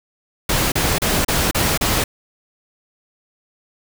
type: noise bursts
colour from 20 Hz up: pink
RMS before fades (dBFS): -18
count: 6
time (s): 0.49-2.04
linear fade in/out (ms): 5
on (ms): 230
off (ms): 34
effects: none